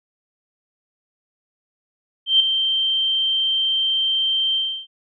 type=tone with ADSR envelope; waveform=sine; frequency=3136 Hz; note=G7; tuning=in tune; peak=-9 dBFS; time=2.26-4.87 s; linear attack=140 ms; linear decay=7 ms; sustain=-8 dB; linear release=320 ms; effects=none